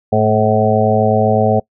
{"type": "harmonic tone with a mistuned harmonic", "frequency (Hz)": 107.9, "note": "A2", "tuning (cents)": -33, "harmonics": [1, 2, 4, 5, 6, 7], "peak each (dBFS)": [-17, -17, -17, -17, -17, -17], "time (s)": [0.12, 1.6], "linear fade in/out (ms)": 10, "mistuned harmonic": 2, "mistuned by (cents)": 25, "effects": ["noise-tail reverb RT60 0.1 s tail -24 dB re dry"]}